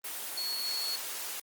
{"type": "tone in noise", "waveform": "sine", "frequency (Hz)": 4365, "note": "C#8", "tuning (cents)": -28, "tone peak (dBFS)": -32, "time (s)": [0.37, 0.96], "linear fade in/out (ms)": 5, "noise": "white", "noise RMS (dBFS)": -38, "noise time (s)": [0.04, 1.4], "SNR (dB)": 3, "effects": ["high-pass 400 Hz 12 dB/octave", "Opus 24 kbps"]}